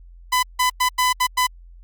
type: tone bursts at uneven times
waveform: sawtooth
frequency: 1004 Hz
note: B5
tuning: 28 cents sharp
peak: -12 dBFS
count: 6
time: 0.32-0.43 / 0.59-0.7 / 0.8-0.89 / 0.98-1.13 / 1.2-1.27 / 1.37-1.47 s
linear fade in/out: 10 ms
effects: added 43 Hz sine -41 dBFS peak until 1.83 s + Opus 48 kbps